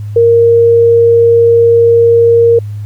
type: tone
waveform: sine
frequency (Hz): 466.2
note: A#4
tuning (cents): 0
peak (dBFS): -3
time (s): 0.16-2.59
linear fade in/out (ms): 5
effects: added 104 Hz sine -18 dBFS peak until 2.85 s + pink hiss -47 dBFS RMS until 2.85 s